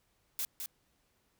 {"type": "noise with echo", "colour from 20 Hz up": "blue", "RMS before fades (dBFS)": -35, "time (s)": [0.39, 0.45], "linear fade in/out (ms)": 0, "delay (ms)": 210, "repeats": 1, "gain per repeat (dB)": -5, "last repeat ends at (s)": 0.66, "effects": ["pink hiss -74 dBFS RMS until 1.39 s"]}